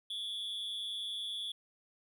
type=tone with amplitude modulation; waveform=triangle; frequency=3409 Hz; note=G#7; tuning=45 cents sharp; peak=-32 dBFS; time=0.1-1.52 s; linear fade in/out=5 ms; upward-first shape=sine; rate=210 Hz; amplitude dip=75%; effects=none